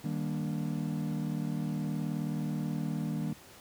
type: chord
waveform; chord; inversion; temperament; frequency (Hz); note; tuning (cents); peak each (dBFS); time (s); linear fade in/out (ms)
triangle; Eb major seventh; none; equal with one note detuned; 155.56 / 196 / 235 / 293.7; Eb3 / G3 / Bb3 / D4; 0 / 0 / +14 / 0; -32 / -35 / -35 / -38; 0.04-3.33; 5
effects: pink hiss -53 dBFS RMS until 3.6 s + high-pass 80 Hz 12 dB/octave